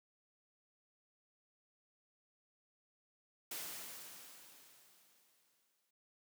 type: noise with exponential decay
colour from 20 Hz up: white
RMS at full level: -43 dBFS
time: 3.51-5.91 s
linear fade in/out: 5 ms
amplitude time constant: 520 ms
effects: high-pass 150 Hz 12 dB/octave